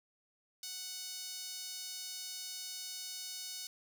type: tone with high-pass filter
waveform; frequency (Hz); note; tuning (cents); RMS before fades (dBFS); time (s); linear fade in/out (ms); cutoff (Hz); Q
sawtooth; 740; F#5; 0; -44; 0.63-3.67; 2; 4700; 1.7
effects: none